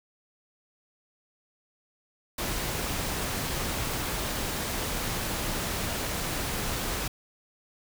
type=noise; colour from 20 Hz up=pink; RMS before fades=-31 dBFS; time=2.38-7.08 s; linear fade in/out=5 ms; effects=none